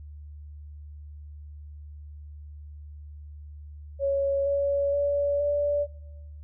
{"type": "tone with pitch steps", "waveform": "sine", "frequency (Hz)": [554.4, 562.8, 571.3, 579.9], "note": ["C#5", "C#5", "D5", "D5"], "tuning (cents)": [0, 26, -48, -22], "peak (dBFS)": -22, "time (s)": [3.99, 5.87], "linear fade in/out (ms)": 50, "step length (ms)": 470, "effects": ["noise-tail reverb RT60 0.9 s tail -17 dB re dry", "added 74 Hz sine -40 dBFS peak until 6.43 s"]}